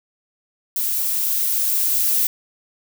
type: noise with level ramp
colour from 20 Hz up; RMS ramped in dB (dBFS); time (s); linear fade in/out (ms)
violet; -22 to -18; 0.76-2.27; 2
effects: none